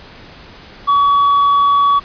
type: tone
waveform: triangle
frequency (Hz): 1133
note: C#6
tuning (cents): +37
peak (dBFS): -7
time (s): 0.87-2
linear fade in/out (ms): 20
effects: pink hiss -38 dBFS RMS until 2.04 s + resampled to 11025 Hz